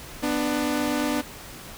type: tone pair together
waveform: sawtooth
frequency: 248 / 296.7 Hz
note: B3 / D4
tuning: +7 / +18 cents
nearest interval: minor third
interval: 311 cents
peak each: -23 / -21 dBFS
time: 0.22-1.22 s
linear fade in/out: 20 ms
effects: pink hiss -41 dBFS RMS until 1.77 s